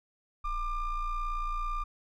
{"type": "ring-modulated tone", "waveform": "triangle", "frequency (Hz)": 610, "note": "D#5", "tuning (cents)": -34, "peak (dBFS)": -25, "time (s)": [0.44, 1.84], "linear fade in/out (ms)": 10, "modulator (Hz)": 581, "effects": []}